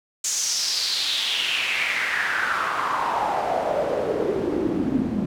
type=noise with band-pass filter sweep; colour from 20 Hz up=pink; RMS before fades=-24 dBFS; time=0.24-5.26 s; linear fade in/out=5 ms; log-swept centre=6900 to 210 Hz; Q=4.3; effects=none